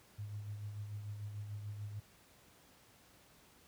sine tone with tremolo, 103.9 Hz, G#2, 1 cent sharp, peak -39 dBFS, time 0.18-2 s, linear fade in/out 10 ms, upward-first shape sine, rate 6.8 Hz, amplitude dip 45%, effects pink hiss -64 dBFS RMS until 3.67 s + high-pass 60 Hz 12 dB/octave

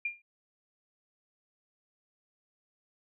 sine tone with exponential decay, 2400 Hz, D7, 37 cents sharp, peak -27 dBFS, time 0.05-0.22 s, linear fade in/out 5 ms, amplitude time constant 36 ms, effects none

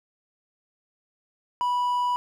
triangle tone, 982 Hz, B5, 10 cents flat, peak -20 dBFS, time 1.61-2.16 s, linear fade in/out 0 ms, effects none

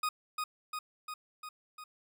40% pulse tone with echo, 1244 Hz, D#6, 1 cent flat, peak -29 dBFS, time 0.03-0.09 s, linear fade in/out 5 ms, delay 350 ms, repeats 5, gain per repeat -3 dB, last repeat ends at 1.84 s, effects none

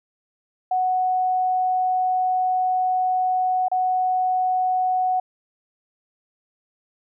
sine tone with dropouts, 740 Hz, F#5, in tune, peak -18 dBFS, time 0.71-5.2 s, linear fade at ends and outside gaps 5 ms, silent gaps 3.684-3.715 s, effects none

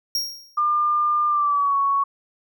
45% pulse tone with exponential decay, 5588 Hz, F8, in tune, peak -19 dBFS, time 0.15-0.6 s, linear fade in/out 2 ms, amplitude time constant 97 ms
sine tone with pitch glide, 1200 to 1113.2 Hz, D6 to C#6, +37 to +7 cents, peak -17 dBFS, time 0.57-2.04 s, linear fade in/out 10 ms, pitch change -130 cents, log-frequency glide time 1.28-1.76 s
effects none

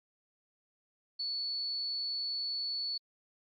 sine tone, 4435 Hz, C#8, in tune, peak -33 dBFS, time 1.19-2.98 s, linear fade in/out 10 ms, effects Opus 48 kbps

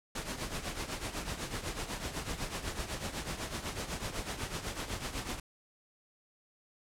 pink noise with tremolo, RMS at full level -35 dBFS, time 0.15-5.4 s, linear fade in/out 5 ms, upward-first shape triangle, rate 8 Hz, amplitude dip 75%, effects low-pass 10000 Hz 12 dB/octave

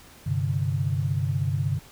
sine chord, G suspended fourth, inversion none, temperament just, 98 / 130.67 / 147 Hz, G2 / C3 / D3, 0 / -2 / +2 cents, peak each -27 dBFS, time 0.26-1.79 s, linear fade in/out 10 ms, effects pink hiss -50 dBFS RMS until 1.91 s

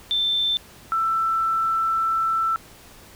sine tone pair in turn, 3552 / 1330.5 Hz, A7 / E6, +16 / +16 cents, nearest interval octave + perfect fourth, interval 1700 cents, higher first, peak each -19 dBFS, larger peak neither, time 0.11-0.57 / 0.92-2.56 s, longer second, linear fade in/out 0 ms, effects pink hiss -47 dBFS RMS until 3.15 s

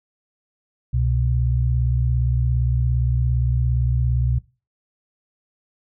sine tone pair together, 65.88 / 123.3 Hz, C2 / B2, +12 / -2 cents, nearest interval major seventh, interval 1086 cents, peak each -20 dBFS, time 0.93-4.39 s, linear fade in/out 10 ms, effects noise-tail reverb RT60 0.3 s tail -19 dB re dry

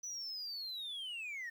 sine linear sweep, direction down, 5990 to 1800 Hz, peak -38 dBFS, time 0.03-1.5 s, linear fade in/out 10 ms, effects tanh soft clip ceiling -39 dBFS + 11-bit

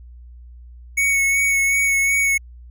square tone with vibrato, 2217 Hz, C#7, in tune, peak -16 dBFS, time 0.97-2.38 s, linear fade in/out 10 ms, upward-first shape sine, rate 2.7 Hz, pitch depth 19 cents each way, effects added 60 Hz sine -38 dBFS peak until 2.7 s

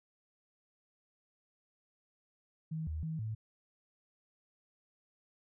sine tone with pitch steps, 159 / 78.2 / 159.6 / 109.6 Hz, D#3 / D#2 / D#3 / A2, +38 / +9 / +44 / -6 cents, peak -35 dBFS, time 2.71-3.35 s, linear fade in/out 10 ms, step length 160 ms, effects none

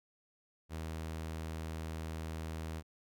sawtooth tone, 80 Hz, D#2, 49 cents sharp, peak -35 dBFS, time 0.69-2.83 s, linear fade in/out 50 ms, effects none

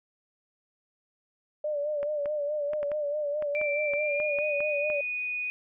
sine tone with vibrato, 590 Hz, D5, 8 cents sharp, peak -27 dBFS, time 1.64-5.01 s, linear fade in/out 5 ms, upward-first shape sine, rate 4.7 Hz, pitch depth 55 cents each way
clicks, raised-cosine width 0.5 ms, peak -25 dBFS, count 12, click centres 2.03 / 2.258 / 2.734 / 2.83 / 2.917 / 3.424 / 3.614 / 3.936 / 4.201 / 4.387 / 4.605 / 4.901 s
sine tone with pitch glide, 2349 to 2476 Hz, D7 to D#7, 0 to -9 cents, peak -29 dBFS, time 3.55-5.5 s, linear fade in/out 0 ms, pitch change +91 cents, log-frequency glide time 3.96-4.44 s
effects none

